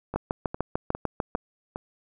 two click trains, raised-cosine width 1 ms, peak -18 / -11 dBFS, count 5 / 9, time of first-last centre 0.14-1.759 / 0.16-1.35 s, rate 2.47 / 6.72 Hz, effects none

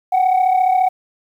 sine tone pair together, 740 / 774.5 Hz, F#5 / G5, 0 / -21 cents, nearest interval minor second, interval 79 cents, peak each -11 / -16 dBFS, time 0.12-0.89 s, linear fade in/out 10 ms, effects tanh soft clip ceiling -9 dBFS + 8-bit

